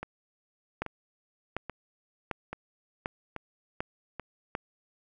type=two click trains; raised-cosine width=0.5 ms; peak=-21 / -16 dBFS; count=6 / 6; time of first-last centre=0.03-4.197 / 0.82-4.551 s; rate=1.2 / 1.34 Hz; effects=none